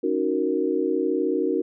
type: chord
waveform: sine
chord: D# minor seventh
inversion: third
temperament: equal with one note detuned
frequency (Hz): 277.2 / 311.1 / 370 / 464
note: C#4 / D#4 / F#4 / A#4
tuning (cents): 0 / 0 / 0 / -8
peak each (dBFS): -28 / -26 / -25 / -26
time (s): 0.03-1.62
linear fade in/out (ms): 10
effects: none